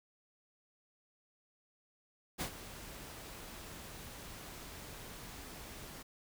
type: noise with ADSR envelope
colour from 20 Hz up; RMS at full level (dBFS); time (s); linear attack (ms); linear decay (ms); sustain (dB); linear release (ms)
pink; -36; 2.38-6.03; 32; 82; -13; 11
effects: none

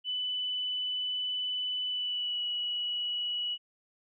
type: tone with pitch glide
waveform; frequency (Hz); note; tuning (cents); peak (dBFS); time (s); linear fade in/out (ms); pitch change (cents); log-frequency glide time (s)
sine; 2993 to 2931; F#7 to F#7; +19 to -17; -30; 0.04-3.58; 50; -36; 1.88-2.43
effects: none

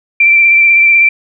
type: tone with vibrato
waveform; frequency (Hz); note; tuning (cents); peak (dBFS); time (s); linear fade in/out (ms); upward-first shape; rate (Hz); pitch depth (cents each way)
sine; 2349; D7; 0; -4; 0.2-1.09; 5; sine; 16; 19
effects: none

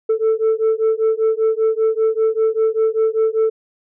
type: beating tone pair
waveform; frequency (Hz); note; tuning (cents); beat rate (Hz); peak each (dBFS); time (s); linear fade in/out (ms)
sine; 440 / 445.1; A4 / A4; 0 / +20; 5.1; -15; 0.09-3.5; 10
effects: tanh soft clip ceiling -11 dBFS

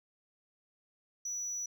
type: tone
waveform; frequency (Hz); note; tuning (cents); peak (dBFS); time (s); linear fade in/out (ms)
sine; 5900; F#8; -6; -33; 1.25-1.66; 5
effects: tanh soft clip ceiling -33 dBFS

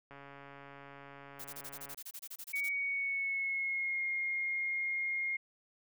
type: click train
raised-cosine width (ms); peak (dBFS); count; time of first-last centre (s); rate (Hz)
0.5; -36; 258; 0.11-1.946; 140
type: noise bursts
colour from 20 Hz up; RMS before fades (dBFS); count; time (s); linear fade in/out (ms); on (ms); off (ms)
blue; -45; 16; 1.39-2.692; 10; 57; 26
type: tone with pitch glide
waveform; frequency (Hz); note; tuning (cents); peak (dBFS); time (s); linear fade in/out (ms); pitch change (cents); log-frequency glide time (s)
sine; 2249 to 2136; C#7 to C7; +24 to +35; -32; 2.53-5.37; 10; -89; 2.69-4.05
effects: none

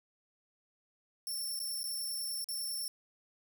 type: tone with dropouts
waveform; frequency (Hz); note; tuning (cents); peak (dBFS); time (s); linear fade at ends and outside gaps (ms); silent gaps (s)
15% pulse; 5410; E8; +44; -30; 1.27-2.88; 1; 1.592-1.6 / 1.832-1.84 / 2.443-2.487
effects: none

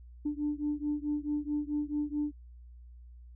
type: beating tone pair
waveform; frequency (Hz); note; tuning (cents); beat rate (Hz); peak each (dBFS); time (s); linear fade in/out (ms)
sine; 293.7 / 298.3; D4 / D4; 0 / +27; 4.6; -32 / -33; 0.25-2.32; 10
effects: tanh soft clip ceiling -23 dBFS + added 60 Hz sine -48 dBFS peak until 3.35 s

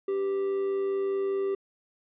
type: tone with amplitude modulation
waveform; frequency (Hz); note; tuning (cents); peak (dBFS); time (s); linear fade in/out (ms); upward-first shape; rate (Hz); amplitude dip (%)
triangle; 392; G4; 0; -22; 0.08-1.55; 5; sine; 105; 35
effects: resampled to 8000 Hz

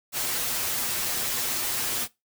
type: noise with comb filter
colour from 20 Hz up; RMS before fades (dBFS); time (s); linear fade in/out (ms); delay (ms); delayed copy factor
white; -28; 0.12-2.08; 50; 8.3; +0.7
effects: noise-tail reverb RT60 0.2 s tail -20 dB re dry

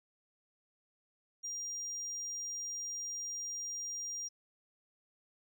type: tone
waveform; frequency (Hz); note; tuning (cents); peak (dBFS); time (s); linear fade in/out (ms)
sine; 5700; F8; +34; -36; 1.43-4.29; 20
effects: tanh soft clip ceiling -35 dBFS + 13-bit

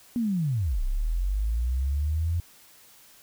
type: linear two-way sweep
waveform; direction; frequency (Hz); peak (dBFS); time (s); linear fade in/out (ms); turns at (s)
sine; down then up; 246.3 to 30.87 to 86.9; -23; 0.16-2.4; 0; 0.82
effects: white hiss -54 dBFS RMS until 3.22 s

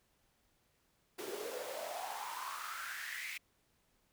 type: noise with high-pass filter sweep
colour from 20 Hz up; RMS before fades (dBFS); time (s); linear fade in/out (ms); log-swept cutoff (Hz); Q
pink; -43; 1.18-3.38; 10; 360 to 2300; 6.5
effects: pink hiss -75 dBFS RMS until 4.12 s

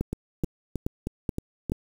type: two click trains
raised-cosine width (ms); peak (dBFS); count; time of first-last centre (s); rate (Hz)
3; -16 / -13; 6 / 5; 0.13-1.697 / 0.01-1.719; 3.19 / 2.34
effects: 7-bit

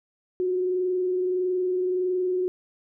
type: tone with frequency modulation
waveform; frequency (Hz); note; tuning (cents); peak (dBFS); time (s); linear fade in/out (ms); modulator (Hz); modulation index
sine; 365.9; F#4; -19; -22; 0.4-2.48; 0; 21.6; 0.27
effects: none

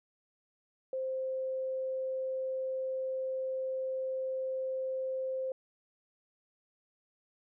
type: tone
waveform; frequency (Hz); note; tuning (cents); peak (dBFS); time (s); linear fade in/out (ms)
sine; 523.3; C5; 0; -32; 0.93-5.52; 2
effects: none

